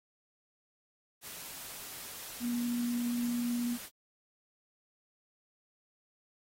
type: tone in noise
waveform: sine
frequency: 240 Hz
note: B3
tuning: 49 cents flat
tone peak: -30 dBFS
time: 2.4-3.78 s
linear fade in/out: 50 ms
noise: white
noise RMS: -45 dBFS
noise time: 1.21-3.9 s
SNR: +12 dB
effects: AAC 48 kbps